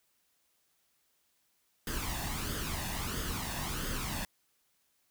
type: noise with flanger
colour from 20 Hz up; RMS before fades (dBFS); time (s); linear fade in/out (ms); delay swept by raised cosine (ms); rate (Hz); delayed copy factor
pink; -36; 1.87-4.25; 2; 0.61 to 1.14; 1.5; +0.6
effects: white hiss -74 dBFS RMS until 5.1 s